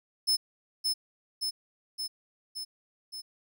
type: tone with echo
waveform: 40% pulse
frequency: 5230 Hz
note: E8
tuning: 15 cents flat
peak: -22 dBFS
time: 0.27-0.37 s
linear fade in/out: 20 ms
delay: 570 ms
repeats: 5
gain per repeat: -3 dB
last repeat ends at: 3.22 s
effects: none